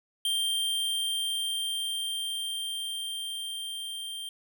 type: tone with level ramp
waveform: square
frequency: 3169 Hz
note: G7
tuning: 18 cents sharp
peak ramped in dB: -26 to -36 dBFS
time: 0.25-4.29 s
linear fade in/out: 2 ms
effects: none